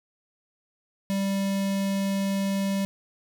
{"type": "tone with notch filter", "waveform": "square", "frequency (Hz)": 196, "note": "G3", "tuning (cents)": 0, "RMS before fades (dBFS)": -26, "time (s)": [1.1, 2.85], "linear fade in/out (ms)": 0, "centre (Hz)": 1300, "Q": 1.9, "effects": []}